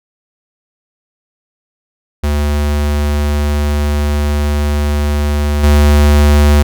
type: tone with level steps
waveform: square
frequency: 73.42 Hz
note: D2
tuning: in tune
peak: -12 / -6 dBFS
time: 2.23-6.63 s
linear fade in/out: 10 ms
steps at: 5.63 s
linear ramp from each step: 10 ms
effects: none